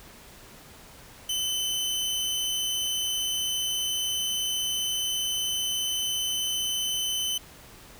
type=tone; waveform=sawtooth; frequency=3041 Hz; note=F#7; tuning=47 cents sharp; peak=-23 dBFS; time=1.29-7.38 s; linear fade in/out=5 ms; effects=pink hiss -49 dBFS RMS until 7.99 s